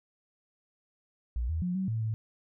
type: tone with pitch steps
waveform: sine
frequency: 59.6 / 80.7 / 178.8 / 189.6 / 112 / 110.3 Hz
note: A#1 / E2 / F3 / F#3 / A2 / A2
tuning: +39 / -36 / +41 / +43 / +31 / +5 cents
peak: -28 dBFS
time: 1.36-2.14 s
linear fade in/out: 0 ms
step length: 130 ms
effects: none